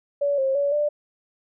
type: tone with pitch steps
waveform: sine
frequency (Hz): 570 / 535 / 568 / 591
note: C#5 / C5 / C#5 / D5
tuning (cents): +48 / +38 / +42 / +11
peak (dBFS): -19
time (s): 0.21-0.89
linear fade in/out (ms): 10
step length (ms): 170
effects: none